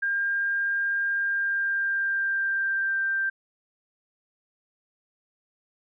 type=tone with pitch glide; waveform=sine; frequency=1604 to 1574.6 Hz; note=G6 to G6; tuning=+39 to +7 cents; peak=-23 dBFS; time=0.02-3.3 s; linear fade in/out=10 ms; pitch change=-32 cents; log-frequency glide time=1.1-3.01 s; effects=none